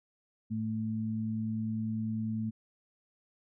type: tone pair together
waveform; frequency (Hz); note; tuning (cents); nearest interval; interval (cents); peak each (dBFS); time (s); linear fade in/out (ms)
sine; 110 / 220.1; A2 / A3; 0 / +1; octave; 1201; -36 / -32; 0.5-2.51; 20
effects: none